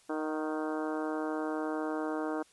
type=harmonic tone with a mistuned harmonic; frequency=155.6 Hz; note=D#3; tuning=in tune; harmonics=2 / 3 / 4 / 5 / 6 / 7 / 8 / 9 / 10; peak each=-34 / -38 / -40 / -42 / -44 / -45 / -46 / -47 / -48 dBFS; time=0.09-2.43 s; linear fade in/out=10 ms; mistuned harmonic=5; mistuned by=-26 cents; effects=white hiss -63 dBFS RMS until 2.52 s + resampled to 24000 Hz